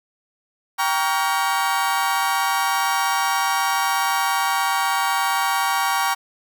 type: chord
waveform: 35% pulse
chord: G half-diminished seventh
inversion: none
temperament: just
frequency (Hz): 784 / 940.8 / 1128.9 / 1411.2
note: G5 / Bb5 / Db6 / F6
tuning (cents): 0 / +16 / +31 / +18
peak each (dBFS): -22 / -22 / -22 / -26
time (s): 0.78-6.15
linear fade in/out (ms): 20
effects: none